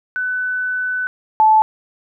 sine tone pair in turn, 1500 / 870.4 Hz, F#6 / A5, +23 / -19 cents, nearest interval major sixth, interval 942 cents, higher first, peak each -18 / -8 dBFS, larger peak second, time 0.16-1.07 / 1.4-1.62 s, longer first, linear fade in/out 0 ms, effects none

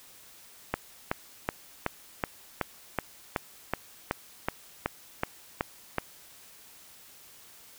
click train, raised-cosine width 0.5 ms, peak -11 dBFS, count 15, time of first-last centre 0.74-5.983 s, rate 2.67 Hz, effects white hiss -53 dBFS RMS until 7.78 s

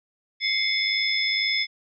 sine tone cluster, 2095 / 2197 / 3485 / 5160 Hz, C7 / C#7 / A7 / E8, +2 / -16 / -17 / -38 cents, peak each -27 dBFS, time 0.4-1.67 s, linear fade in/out 50 ms, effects none

